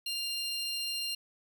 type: tone pair together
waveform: 40% pulse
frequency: 2794 / 4184 Hz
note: F7 / C8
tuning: 0 / -1 cents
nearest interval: perfect fifth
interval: 699 cents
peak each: -35 / -34 dBFS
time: 0.06-1.15 s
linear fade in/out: 5 ms
effects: none